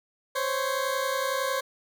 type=tone pair together; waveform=20% pulse; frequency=520 / 550.9 Hz; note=C5 / C#5; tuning=-11 / -11 cents; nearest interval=minor second; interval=100 cents; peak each=-24 dBFS; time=0.35-1.61 s; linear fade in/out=10 ms; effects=none